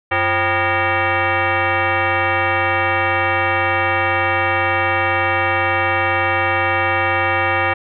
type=tone with frequency modulation; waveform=sine; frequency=533 Hz; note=C5; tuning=32 cents sharp; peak=-14 dBFS; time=0.11-7.74 s; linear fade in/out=10 ms; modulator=439 Hz; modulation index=4.5; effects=none